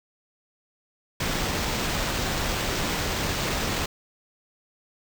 pink noise with sample-and-hold, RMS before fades -27 dBFS, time 1.2-3.86 s, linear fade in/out 5 ms, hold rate 11025 Hz, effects none

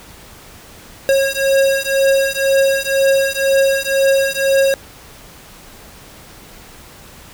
square beating tone pair, 543 / 545 Hz, C#5 / C#5, -36 / -29 cents, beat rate 2 Hz, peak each -16 dBFS, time 1.09-4.74 s, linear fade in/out 0 ms, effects pink hiss -40 dBFS RMS until 7.33 s

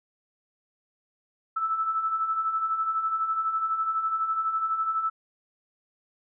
sine beating tone pair, 1305 / 1317 Hz, E6 / E6, -18 / -2 cents, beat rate 12 Hz, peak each -33 / -25 dBFS, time 1.56-5.1 s, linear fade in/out 10 ms, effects none

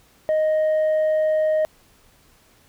sine tone, 622.3 Hz, D#5, in tune, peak -14 dBFS, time 0.29-1.65 s, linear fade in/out 0 ms, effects tanh soft clip ceiling -16 dBFS + pink hiss -56 dBFS RMS until 2.68 s

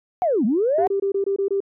sine linear two-way sweep, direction down then up, 760 to 195.5 to 760 Hz, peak -16 dBFS, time 0.22-0.87 s, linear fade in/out 0 ms, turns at 0.45 s
sine tone bursts, 394.7 Hz, G4, 12 cents sharp, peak -18 dBFS, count 7, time 0.78-1.604 s, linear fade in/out 5 ms, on 98 ms, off 23 ms
effects tanh soft clip ceiling -10 dBFS

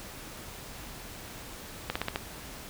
slowing click train, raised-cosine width 0.3 ms, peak -13 dBFS, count 5, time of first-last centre 1.9-2.159 s, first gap 55 ms, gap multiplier 1.11, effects pink hiss -44 dBFS RMS until 2.69 s

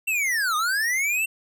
square linear two-way sweep, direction down then up, 2725 to 1199 to 2725 Hz, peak -22 dBFS, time 0.07-1.26 s, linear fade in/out 10 ms, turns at 0.56 s, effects none

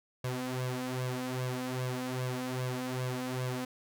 sawtooth tone with flanger, 127.2 Hz, C3, 48 cents flat, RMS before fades -35 dBFS, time 0.24-3.65 s, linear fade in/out 5 ms, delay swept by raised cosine 1.8 to 3.9 ms, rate 2.5 Hz, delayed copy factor +0.75, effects none

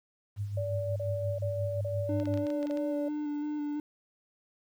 sine tone with tremolo, 101.9 Hz, G#2, 32 cents flat, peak -29 dBFS, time 0.36-2.47 s, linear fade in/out 50 ms, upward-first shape sine, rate 5.7 Hz, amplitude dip 55%
sine tone bursts, 578 Hz, D5, 28 cents flat, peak -32 dBFS, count 6, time 0.57-3.085 s, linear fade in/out 5 ms, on 390 ms, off 35 ms
triangle tone with vibrato, 296.4 Hz, D4, 16 cents sharp, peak -29 dBFS, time 2.09-3.8 s, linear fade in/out 2 ms, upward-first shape square, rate 3 Hz, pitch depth 16 cents each way
clicks, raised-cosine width 0.2 ms, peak -29 dBFS, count 10, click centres 2.2 / 2.256 / 2.34 / 2.375 / 2.468 / 2.503 / 2.629 / 2.67 / 2.71 / 2.773 s
effects 10-bit

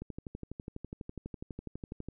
click train, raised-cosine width 3 ms, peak -27 dBFS, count 26, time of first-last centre 0.02-2.086 s, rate 12.1 Hz, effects none

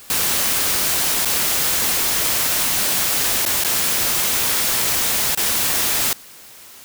white noise with dropouts, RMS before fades -19 dBFS, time 0.1-6.13 s, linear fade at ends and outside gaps 1 ms, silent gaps 1.249-1.255 / 3.452-3.462 / 3.637-3.647 / 5.349-5.374 s, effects white hiss -42 dBFS RMS until 6.84 s

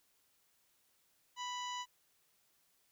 harmonic tone, 988 Hz, B5, in tune, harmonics 1 / 2 / 3 / 4 / 5 / 6 / 7, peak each -41 / -49 / -46 / -52 / -59 / -54 / -52 dBFS, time 1.36-1.86 s, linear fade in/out 50 ms, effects white hiss -74 dBFS RMS until 2.91 s

